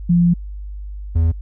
sine / triangle tone pair in turn, 173.3 / 81.79 Hz, F3 / E2, -13 / -13 cents, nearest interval octave + minor second, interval 1300 cents, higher first, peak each -10 dBFS, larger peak neither, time 0.09-0.34 / 1.15-1.32 s, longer first, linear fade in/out 10 ms, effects added 50 Hz sine -27 dBFS peak until 1.41 s

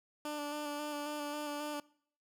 15% pulse tone with vibrato, 294.9 Hz, D4, 7 cents sharp, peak -31 dBFS, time 0.25-1.8 s, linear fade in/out 2 ms, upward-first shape square, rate 3.7 Hz, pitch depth 18 cents each way, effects noise-tail reverb RT60 0.6 s tail -23 dB re dry

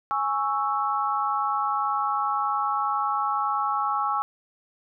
sine chord, C# minor, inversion second, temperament equal, 830.6 / 1108.7 / 1318.5 Hz, G#5 / C#6 / E6, 0 / 0 / 0 cents, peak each -27 dBFS, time 0.11-4.22 s, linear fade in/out 0 ms, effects none

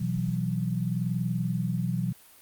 sine chord, B suspended fourth, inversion none, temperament just, 123.47 / 164.63 / 185.21 Hz, B2 / E3 / F#3, 0 / -2 / +2 cents, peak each -30 dBFS, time 0-2.13 s, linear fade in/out 10 ms, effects white hiss -54 dBFS RMS until 2.41 s + Opus 48 kbps

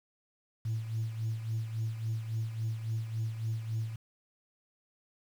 sine tone with tremolo, 111.8 Hz, A2, 28 cents sharp, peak -28 dBFS, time 0.65-3.96 s, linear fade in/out 5 ms, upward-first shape sine, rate 3.6 Hz, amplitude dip 65%, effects tanh soft clip ceiling -26 dBFS + 9-bit

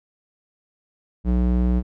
square tone with band-pass filter, 61 Hz, B1, 21 cents flat, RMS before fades -19 dBFS, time 1.24-1.83 s, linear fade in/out 50 ms, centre 150 Hz, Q 0.9, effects none

